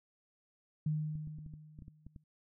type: tone with exponential decay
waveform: sine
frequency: 153.4 Hz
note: D#3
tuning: 24 cents flat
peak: -29 dBFS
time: 0.86-2.24 s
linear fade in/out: 5 ms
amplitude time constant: 300 ms
type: clicks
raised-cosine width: 5 ms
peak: -37 dBFS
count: 10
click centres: 1.155 / 1.274 / 1.387 / 1.463 / 1.538 / 1.789 / 1.822 / 1.881 / 2.066 / 2.162 s
effects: none